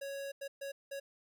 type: tone bursts at uneven times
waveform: square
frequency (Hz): 554.4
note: C#5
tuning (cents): 0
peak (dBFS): -40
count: 4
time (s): 0.01-0.32 / 0.41-0.48 / 0.61-0.72 / 0.91-1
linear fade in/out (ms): 10
effects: none